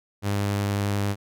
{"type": "tone with vibrato", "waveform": "sawtooth", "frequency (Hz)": 101.1, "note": "G#2", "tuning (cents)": -46, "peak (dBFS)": -19, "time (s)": [0.22, 1.16], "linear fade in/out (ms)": 50, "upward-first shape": "triangle", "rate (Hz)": 11, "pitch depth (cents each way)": 11, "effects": []}